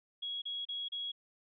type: tone bursts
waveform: sine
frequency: 3322 Hz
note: G#7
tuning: in tune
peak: -36 dBFS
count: 4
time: 0.22-1.119 s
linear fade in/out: 10 ms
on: 200 ms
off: 33 ms
effects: none

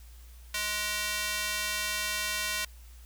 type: tone with high-pass filter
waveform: square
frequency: 210 Hz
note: G#3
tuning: 19 cents sharp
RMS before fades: -32 dBFS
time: 0.54-2.65 s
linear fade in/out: 5 ms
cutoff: 2000 Hz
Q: 0.85
effects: added 59 Hz sine -47 dBFS peak until 3.05 s + white hiss -59 dBFS RMS until 3.05 s

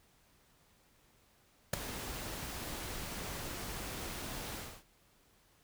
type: noise with ADSR envelope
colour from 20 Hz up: pink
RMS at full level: -28 dBFS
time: 1.73-4.84 s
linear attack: 7 ms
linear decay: 6 ms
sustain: -14 dB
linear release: 290 ms
effects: pink hiss -68 dBFS RMS until 5.63 s

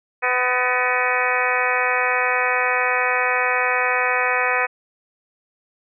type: harmonic tone with a mistuned harmonic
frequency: 250.8 Hz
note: B3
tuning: 27 cents sharp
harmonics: 2 / 3 / 4 / 5 / 6 / 7 / 8 / 9 / 10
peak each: -26 / -26 / -26 / -26 / -26 / -26 / -26 / -26 / -26 dBFS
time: 0.22-4.67 s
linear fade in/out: 20 ms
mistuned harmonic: 8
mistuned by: -73 cents
effects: none

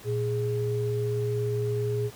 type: tone pair together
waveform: sine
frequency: 116.54 / 415.3 Hz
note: A#2 / G#4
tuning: 0 / 0 cents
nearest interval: octave + minor seventh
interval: 2200 cents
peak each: -27 / -28 dBFS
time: 0.04-2.11 s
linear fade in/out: 50 ms
effects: pink hiss -48 dBFS RMS until 2.15 s + high-pass 60 Hz 12 dB/octave

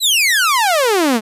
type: exponential sweep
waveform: sawtooth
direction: down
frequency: 4144 to 207.2 Hz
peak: -8 dBFS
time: 0-1.21 s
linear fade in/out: 50 ms
effects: resampled to 32000 Hz

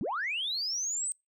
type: linear sweep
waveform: sine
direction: up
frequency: 146.8 to 8372 Hz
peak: -29 dBFS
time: 0.01-1.12 s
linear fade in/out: 0 ms
effects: noise-tail reverb RT60 0.2 s tail -26 dB re dry + tanh soft clip ceiling -25 dBFS

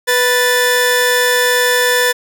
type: tone pair together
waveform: sawtooth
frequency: 492.8 / 1756 Hz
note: B4 / A6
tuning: -4 / -4 cents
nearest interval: octave + minor seventh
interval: 2200 cents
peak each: -10 dBFS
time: 0.07-2.13 s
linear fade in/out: 20 ms
effects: none

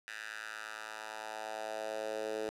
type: tone with high-pass filter sweep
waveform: 10% pulse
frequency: 108.8 Hz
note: A2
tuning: 19 cents flat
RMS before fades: -41 dBFS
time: 0.08-2.49 s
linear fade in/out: 0 ms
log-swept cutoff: 1800 to 420 Hz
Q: 2.7
effects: low-pass 10000 Hz 12 dB/octave

